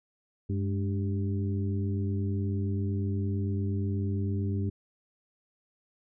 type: harmonic tone with a mistuned harmonic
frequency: 98 Hz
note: G2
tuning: in tune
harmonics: 1 / 2 / 3 / 4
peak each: -28 / -34 / -38 / -40 dBFS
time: 0.49-4.7 s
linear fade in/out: 10 ms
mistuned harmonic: 2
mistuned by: +81 cents
effects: none